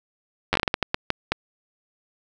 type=slowing click train; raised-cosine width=0.3 ms; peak=-4 dBFS; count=12; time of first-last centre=0.53-1.32 s; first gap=10 ms; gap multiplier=1.36; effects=none